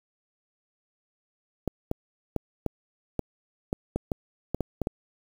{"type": "clicks", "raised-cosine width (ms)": 2, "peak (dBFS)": -13, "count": 12, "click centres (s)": [1.677, 1.914, 2.363, 2.663, 3.193, 3.729, 3.96, 4.118, 4.546, 4.607, 4.817, 4.871], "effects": ["7-bit"]}